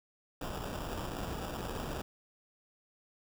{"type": "noise with sample-and-hold", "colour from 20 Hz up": "pink", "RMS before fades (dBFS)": -39, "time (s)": [0.41, 2.02], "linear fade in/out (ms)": 5, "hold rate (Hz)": 2100, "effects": []}